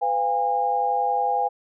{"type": "tone cluster", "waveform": "sine", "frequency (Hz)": [501, 702, 813], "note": ["B4", "F5", "G#5"], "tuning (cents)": [25, 9, -37], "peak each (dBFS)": [-28, -27, -21], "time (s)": [0.01, 1.49], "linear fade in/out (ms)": 20, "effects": []}